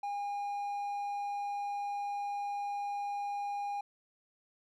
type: tone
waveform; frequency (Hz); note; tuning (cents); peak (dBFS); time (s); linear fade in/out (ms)
triangle; 812; G#5; -39; -32; 0.03-3.81; 5
effects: none